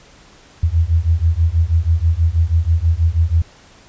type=beating tone pair; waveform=sine; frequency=79.6 / 85.8 Hz; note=D#2 / F2; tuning=+40 / -30 cents; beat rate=6.2 Hz; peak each=-15 dBFS; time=0.63-3.42 s; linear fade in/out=5 ms; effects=pink hiss -46 dBFS RMS until 3.88 s + resampled to 16000 Hz